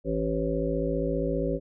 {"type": "harmonic tone", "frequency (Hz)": 55, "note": "A1", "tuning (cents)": 0, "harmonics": [1, 3, 5, 7, 9, 10], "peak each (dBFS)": [-32, -32, -32, -32, -32, -32], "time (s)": [0.04, 1.6], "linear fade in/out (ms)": 50, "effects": []}